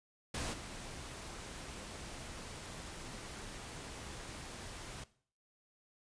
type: noise with level steps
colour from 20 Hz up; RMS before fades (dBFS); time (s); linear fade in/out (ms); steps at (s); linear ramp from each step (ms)
pink; -39 / -47; 0.34-5.04; 5; 0.52; 20
effects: noise-tail reverb RT60 0.5 s tail -18 dB re dry + resampled to 22050 Hz